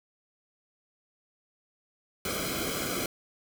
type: noise with comb filter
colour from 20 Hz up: pink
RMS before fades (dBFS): -32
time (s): 2.25-3.06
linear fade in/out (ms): 2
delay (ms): 1.1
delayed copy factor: -0.95
effects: none